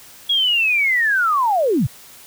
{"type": "linear sweep", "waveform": "sine", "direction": "down", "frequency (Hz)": [3350, 92.5], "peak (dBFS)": -14, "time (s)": [0.29, 1.87], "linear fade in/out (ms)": 10, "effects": ["white hiss -43 dBFS RMS until 2.26 s"]}